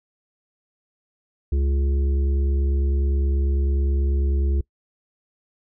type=harmonic tone; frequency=69.3 Hz; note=C#2; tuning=in tune; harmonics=1 / 3 / 5 / 6; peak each=-18 / -36 / -33 / -39 dBFS; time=1.52-4.61 s; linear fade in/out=5 ms; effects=noise-tail reverb RT60 0.1 s tail -23 dB re dry